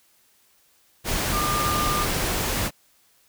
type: tone in noise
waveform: sine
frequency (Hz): 1200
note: D6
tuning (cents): +37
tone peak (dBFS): -24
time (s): 1.31-2.07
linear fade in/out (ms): 50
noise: pink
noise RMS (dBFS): -25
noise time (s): 1.04-2.71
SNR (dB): -2
effects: white hiss -61 dBFS RMS until 3.28 s